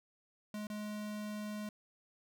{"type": "tone with dropouts", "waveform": "square", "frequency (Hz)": 210.3, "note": "G#3", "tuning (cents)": 22, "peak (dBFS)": -40, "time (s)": [0.54, 1.69], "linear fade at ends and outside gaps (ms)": 2, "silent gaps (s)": [0.67, 0.7], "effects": []}